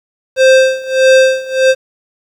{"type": "tone with tremolo", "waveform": "square", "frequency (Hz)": 524, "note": "C5", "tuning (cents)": 2, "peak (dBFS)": -4, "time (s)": [0.36, 1.75], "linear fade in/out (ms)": 50, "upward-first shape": "sine", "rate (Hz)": 1.6, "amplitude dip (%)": 90, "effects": ["low-pass 6000 Hz 12 dB/octave", "7-bit"]}